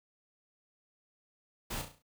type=noise with echo; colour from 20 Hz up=pink; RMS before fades=-38 dBFS; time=1.7-1.82 s; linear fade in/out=10 ms; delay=34 ms; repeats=6; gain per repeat=-6 dB; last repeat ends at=2.024 s; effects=none